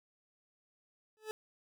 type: tone with exponential growth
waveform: 40% pulse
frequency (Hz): 432.9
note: A4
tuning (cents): -28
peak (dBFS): -33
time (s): 1.17-1.31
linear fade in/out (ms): 0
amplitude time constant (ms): 29
effects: none